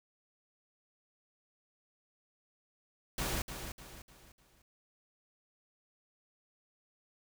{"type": "noise with echo", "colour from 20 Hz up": "pink", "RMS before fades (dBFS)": -35, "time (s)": [3.18, 3.42], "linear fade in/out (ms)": 2, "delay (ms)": 300, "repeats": 4, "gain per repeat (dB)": -8, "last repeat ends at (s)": 4.62, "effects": []}